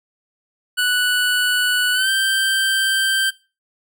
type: tone with pitch glide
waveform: 25% pulse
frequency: 1480 to 1565.3 Hz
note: F#6 to G6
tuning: 0 to -3 cents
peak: -12 dBFS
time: 0.77-3.31 s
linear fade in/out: 20 ms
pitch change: +97 cents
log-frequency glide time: 1.93-2.09 s
effects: noise-tail reverb RT60 0.3 s tail -20 dB re dry